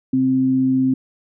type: tone pair together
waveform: sine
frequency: 130.8 / 261.6 Hz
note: C3 / C4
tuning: 0 / 0 cents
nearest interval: octave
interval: 1200 cents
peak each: -26 / -14 dBFS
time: 0.13-0.94 s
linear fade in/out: 5 ms
effects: none